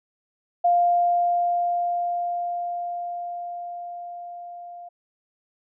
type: tone with level ramp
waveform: sine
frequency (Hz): 700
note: F5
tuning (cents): +4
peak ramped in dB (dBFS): -15 to -37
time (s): 0.64-4.89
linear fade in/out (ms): 10
effects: none